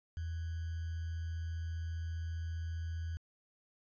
sine tone with sample-and-hold, 82.5 Hz, E2, 2 cents sharp, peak -36 dBFS, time 0.17-3.17 s, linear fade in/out 0 ms, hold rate 1575 Hz, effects resampled to 16000 Hz

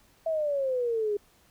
sine exponential sweep, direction down, 659.3 to 404.9 Hz, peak -25 dBFS, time 0.26-1.17 s, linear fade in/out 5 ms, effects pink hiss -62 dBFS RMS until 1.5 s

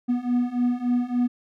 triangle beating tone pair, 242.8 / 246.3 Hz, B3 / B3, -29 / -5 cents, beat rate 3.5 Hz, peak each -23 / -21 dBFS, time 0.08-1.28 s, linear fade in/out 20 ms, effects none

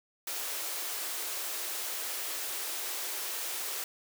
white high-pass noise, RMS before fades -36 dBFS, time 0.27-3.84 s, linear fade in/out 2 ms, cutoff 320 Hz, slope 48 dB/octave, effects none

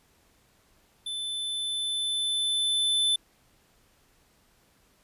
square tone with level ramp, 3520 Hz, A7, in tune, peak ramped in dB -32 to -22 dBFS, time 1.06-3.16 s, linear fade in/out 5 ms, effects pink hiss -64 dBFS RMS until 5.03 s + resampled to 32000 Hz

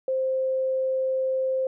sine tone, 524 Hz, C5, 2 cents sharp, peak -22 dBFS, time 0.08-1.67 s, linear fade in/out 2 ms, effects none

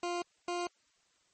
20% pulse tone pair in turn, 349.8 / 351.1 Hz, F4 / F4, +3 / +9 cents, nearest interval unison, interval 6 cents, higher second, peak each -28 dBFS, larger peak neither, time 0.03-0.22 / 0.48-0.67 s, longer neither, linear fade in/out 2 ms, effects white hiss -71 dBFS RMS until 1.33 s + MP3 32 kbps

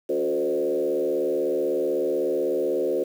sine tone with frequency modulation, 440 Hz, A4, in tune, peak -21 dBFS, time 0.09-3.04 s, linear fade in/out 10 ms, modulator 76.1 Hz, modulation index 1.6, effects 8-bit

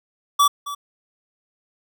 square tone with echo, 1151 Hz, D6, 35 cents flat, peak -13 dBFS, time 0.39-0.48 s, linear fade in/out 10 ms, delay 270 ms, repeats 1, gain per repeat -15 dB, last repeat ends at 0.75 s, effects none

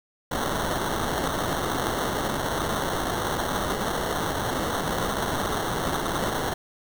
white noise with sample-and-hold, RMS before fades -27 dBFS, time 0.31-6.54 s, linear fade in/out 5 ms, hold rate 2450 Hz, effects none

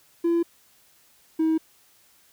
triangle tone pair in turn, 338.5 / 319.5 Hz, E4 / D#4, +46 / +46 cents, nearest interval minor second, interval 100 cents, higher first, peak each -16 dBFS, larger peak neither, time 0.24-0.43 / 1.39-1.58 s, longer neither, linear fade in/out 10 ms, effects tanh soft clip ceiling -14 dBFS + white hiss -59 dBFS RMS until 2.32 s

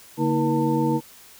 sine tone cluster, 144.7 / 233 / 319.6 / 478.2 / 895 Hz, D3 / A#3 / D#4 / A#4 / A5, -25 / -1 / +47 / +44 / +29 cents, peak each -25 / -25 / -23 / -27 / -27 dBFS, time 0.17-1.01 s, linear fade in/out 50 ms, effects white hiss -48 dBFS RMS until 1.39 s

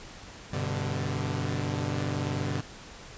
sawtooth chord, G major, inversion none, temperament equal with one note detuned, 98 / 126.14 / 146.83 Hz, G2 / B2 / D3, 0 / +37 / 0 cents, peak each -29 dBFS, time 0.53-2.61 s, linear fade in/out 5 ms, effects pink hiss -46 dBFS RMS until 3.17 s + resampled to 16000 Hz

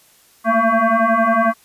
sine tone with frequency modulation, 220 Hz, A3, in tune, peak -12 dBFS, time 0.44-1.54 s, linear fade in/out 50 ms, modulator 451 Hz, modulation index 2.9, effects white hiss -52 dBFS RMS until 1.64 s + resampled to 32000 Hz

